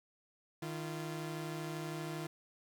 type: tone pair together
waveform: sawtooth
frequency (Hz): 155.56 / 343.8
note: D#3 / F4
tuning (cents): 0 / -27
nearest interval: octave + major second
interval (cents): 1373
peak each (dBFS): -37 / -39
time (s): 0.62-2.27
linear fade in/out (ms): 5
effects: none